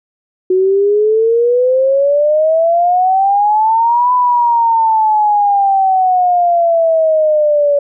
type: exponential two-way sweep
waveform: sine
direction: up then down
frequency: 367 to 1000 to 569 Hz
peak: -8 dBFS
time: 0.5-7.79 s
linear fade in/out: 5 ms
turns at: 4.13 s
effects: none